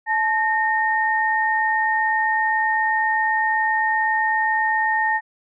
sine tone pair together, 868.7 / 1839 Hz, A5 / A#6, -22 / -24 cents, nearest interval octave + minor second, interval 1298 cents, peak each -20 dBFS, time 0.06-5.21 s, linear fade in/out 50 ms, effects none

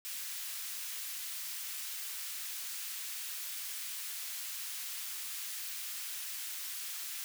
white high-pass noise, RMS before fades -41 dBFS, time 0.05-7.24 s, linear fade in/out 0 ms, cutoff 1700 Hz, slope 12 dB/octave, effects none

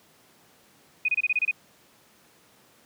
sine tone bursts, 2489 Hz, D#7, in tune, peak -20 dBFS, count 8, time 1.05-1.512 s, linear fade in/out 5 ms, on 35 ms, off 26 ms, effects pink hiss -58 dBFS RMS until 2.85 s + high-pass 150 Hz 12 dB/octave

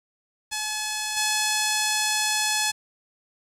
5% pulse tone with level steps, 855 Hz, A5, 50 cents flat, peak -14 / -9 dBFS, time 0.51-2.72 s, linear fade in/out 20 ms, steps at 1.16 s, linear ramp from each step 20 ms, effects low-pass 10000 Hz 12 dB/octave + 8-bit

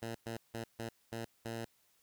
10% pulse tone bursts at uneven times, 114.7 Hz, A#2, 28 cents flat, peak -31 dBFS, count 6, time 0.02-0.15 / 0.26-0.37 / 0.54-0.64 / 0.79-0.89 / 1.12-1.25 / 1.45-1.65 s, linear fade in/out 5 ms, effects white hiss -72 dBFS RMS until 2.02 s

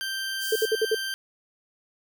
20% pulse tone, 1568 Hz, G6, in tune, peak -24 dBFS, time 0.01-1.14 s, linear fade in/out 0 ms
white high-pass noise, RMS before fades -35 dBFS, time 0.39-0.69 s, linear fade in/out 50 ms, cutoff 5600 Hz, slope 24 dB/octave
sine tone bursts, 440 Hz, A4, in tune, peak -19 dBFS, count 5, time 0.52-0.949 s, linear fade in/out 5 ms, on 37 ms, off 61 ms
effects none

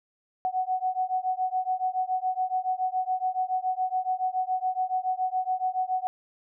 sine beating tone pair, 740 / 747.1 Hz, F#5 / F#5, 0 / +17 cents, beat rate 7.1 Hz, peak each -28 dBFS, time 0.45-6.07 s, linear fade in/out 0 ms, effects none

